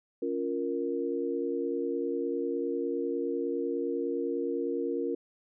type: chord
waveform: sine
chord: Bb minor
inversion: first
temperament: just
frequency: 279.7 / 349.6 / 466.2 Hz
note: Db4 / F4 / Bb4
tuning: +16 / +2 / 0 cents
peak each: -34 / -33 / -32 dBFS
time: 0.22-5.15 s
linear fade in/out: 5 ms
effects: none